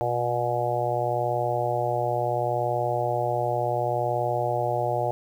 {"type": "harmonic tone with a mistuned harmonic", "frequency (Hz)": 120.7, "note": "B2", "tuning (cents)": -39, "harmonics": [1, 3, 4, 5, 6, 7], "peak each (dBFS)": [-31, -33, -31, -28, -28, -31], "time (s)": [0.01, 5.11], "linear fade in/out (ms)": 0, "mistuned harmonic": 1, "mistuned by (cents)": 28, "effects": ["9-bit"]}